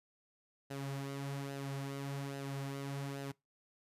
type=tone with flanger; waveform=sawtooth; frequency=138.59 Hz; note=C#3; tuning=in tune; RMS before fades=-41 dBFS; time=0.7-3.32 s; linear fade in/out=10 ms; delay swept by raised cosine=0.87 to 6.07 ms; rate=1.2 Hz; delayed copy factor=-0.55; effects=noise-tail reverb RT60 0.2 s tail -23 dB re dry + resampled to 32000 Hz